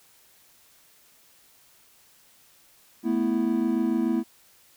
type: chord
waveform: triangle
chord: A suspended second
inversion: none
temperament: equal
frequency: 220 / 246.9 / 329.6 Hz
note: A3 / B3 / E4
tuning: 0 / 0 / 0 cents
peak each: -25 / -24 / -24 dBFS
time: 3.03-4.24 s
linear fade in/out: 50 ms
effects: white hiss -58 dBFS RMS until 4.76 s